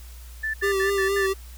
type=tone bursts; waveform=sine; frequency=1759 Hz; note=A6; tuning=1 cent flat; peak=-24 dBFS; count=5; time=0.43-1.268 s; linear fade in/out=10 ms; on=110 ms; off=72 ms
type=tone with vibrato; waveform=square; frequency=392 Hz; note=G4; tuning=in tune; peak=-22 dBFS; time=0.62-1.34 s; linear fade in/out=20 ms; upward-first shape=sine; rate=4.2 Hz; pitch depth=36 cents each way
effects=added 60 Hz sine -39 dBFS peak until 1.57 s + white hiss -50 dBFS RMS until 1.57 s